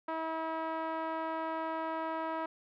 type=tone with low-pass filter; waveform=5% pulse; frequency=322.2 Hz; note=E4; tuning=39 cents flat; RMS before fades=-36 dBFS; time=0.08-2.46 s; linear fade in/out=5 ms; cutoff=1000 Hz; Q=1.6; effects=none